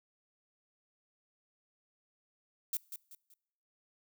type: noise with echo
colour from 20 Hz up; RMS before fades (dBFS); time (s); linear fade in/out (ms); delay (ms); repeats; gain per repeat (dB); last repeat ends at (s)
violet; -34; 2.73-2.77; 2; 190; 3; -9; 3.34
effects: noise-tail reverb RT60 0.9 s tail -25 dB re dry